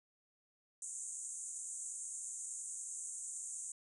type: band-pass noise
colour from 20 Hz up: pink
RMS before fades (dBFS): -45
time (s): 0.82-3.72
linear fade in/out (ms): 2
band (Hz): 6600 to 9300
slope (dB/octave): 96
effects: none